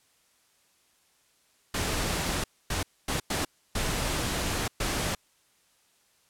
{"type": "noise bursts at uneven times", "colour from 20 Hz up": "pink", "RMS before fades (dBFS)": -29, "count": 6, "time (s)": [[1.74, 2.44], [2.7, 2.83], [3.08, 3.2], [3.3, 3.45], [3.75, 4.68], [4.8, 5.15]], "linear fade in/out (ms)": 5, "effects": ["white hiss -66 dBFS RMS until 6.29 s", "low-pass 11000 Hz 12 dB/octave"]}